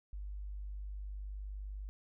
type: tone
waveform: sine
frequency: 49.89 Hz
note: G1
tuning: 31 cents sharp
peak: -40 dBFS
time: 0.13-1.89 s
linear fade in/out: 0 ms
effects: none